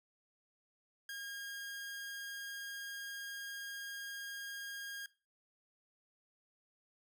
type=tone; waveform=sawtooth; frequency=1623 Hz; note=G#6; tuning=40 cents flat; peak=-39 dBFS; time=1.09-5.06 s; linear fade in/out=2 ms; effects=noise-tail reverb RT60 0.3 s tail -19 dB re dry